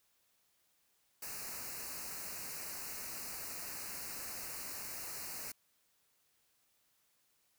white band-stop noise, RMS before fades -44 dBFS, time 1.22-5.52 s, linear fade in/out 5 ms, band 2800 to 4100 Hz, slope 96 dB/octave, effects white hiss -75 dBFS RMS until 7.58 s

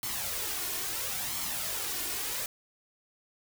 white noise with flanger, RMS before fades -34 dBFS, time 0.03-2.46 s, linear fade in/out 2 ms, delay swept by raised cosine 0.92 to 2.82 ms, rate 0.74 Hz, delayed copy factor +0.55, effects none

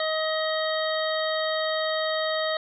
harmonic tone with a mistuned harmonic, 630 Hz, D#5, 21 cents sharp, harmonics 1 / 2 / 3 / 5 / 6 / 7, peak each -26 / -32 / -32 / -38 / -34 / -37 dBFS, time 0-2.57 s, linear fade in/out 2 ms, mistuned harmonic 7, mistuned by -26 cents, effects none

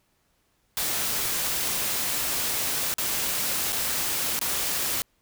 white noise with dropouts, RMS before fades -27 dBFS, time 0.77-5.02 s, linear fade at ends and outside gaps 0 ms, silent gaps 2.94-2.983 / 3.722-3.728 / 4.391-4.414 s, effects pink hiss -69 dBFS RMS until 5.21 s

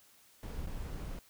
brown noise with dropouts, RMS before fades -40 dBFS, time 0.43-1.19 s, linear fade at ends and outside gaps 1 ms, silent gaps 0.662-0.671 s, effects white hiss -63 dBFS RMS until 1.29 s

